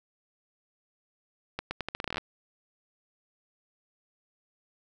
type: accelerating click train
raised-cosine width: 0.3 ms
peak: -16 dBFS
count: 14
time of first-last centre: 1.59-2.181 s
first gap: 120 ms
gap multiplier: 0.81
effects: none